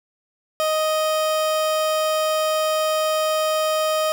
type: tone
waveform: 30% pulse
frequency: 624 Hz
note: D#5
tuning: 5 cents sharp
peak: -16 dBFS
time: 0.6-4.12 s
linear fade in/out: 0 ms
effects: none